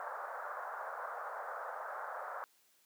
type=band-pass noise; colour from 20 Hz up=white; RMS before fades=-43 dBFS; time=0-2.44 s; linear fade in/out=0 ms; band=520 to 1500 Hz; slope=48 dB/octave; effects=white hiss -70 dBFS RMS until 2.85 s + high-pass 200 Hz 12 dB/octave